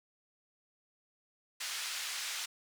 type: band-pass noise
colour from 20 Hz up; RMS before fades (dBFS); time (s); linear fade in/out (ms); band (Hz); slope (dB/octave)
white; -39; 1.6-2.46; 10; 1400 to 6000; 12
effects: none